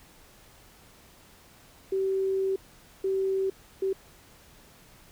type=tone bursts at uneven times; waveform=sine; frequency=384.7 Hz; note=G4; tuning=33 cents flat; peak=-24 dBFS; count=3; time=1.92-2.56 / 3.04-3.5 / 3.82-3.93 s; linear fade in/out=5 ms; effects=pink hiss -55 dBFS RMS until 5.11 s